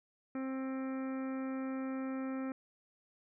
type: harmonic tone with a mistuned harmonic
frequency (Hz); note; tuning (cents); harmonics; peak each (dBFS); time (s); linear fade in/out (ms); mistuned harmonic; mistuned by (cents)
264.3; C4; +18; 1 / 2 / 3 / 4 / 5 / 6 / 7 / 8 / 9; -36 / -45 / -53 / -56 / -50 / -59 / -56 / -62 / -58; 0.35-2.52; 2; 9; -18
effects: none